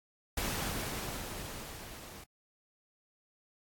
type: noise with level ramp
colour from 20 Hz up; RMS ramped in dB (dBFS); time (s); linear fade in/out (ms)
pink; -34 to -50; 0.37-2.24; 5
effects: AAC 64 kbps